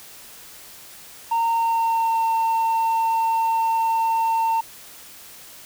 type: tone with pitch glide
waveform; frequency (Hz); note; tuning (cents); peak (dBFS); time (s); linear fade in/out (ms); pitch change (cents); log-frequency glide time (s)
sine; 919 to 904.8; A#5 to A5; -25 to +48; -15; 1.31-4.61; 10; -27; 1.49-2.27
effects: tanh soft clip ceiling -17 dBFS + white hiss -43 dBFS RMS until 5.65 s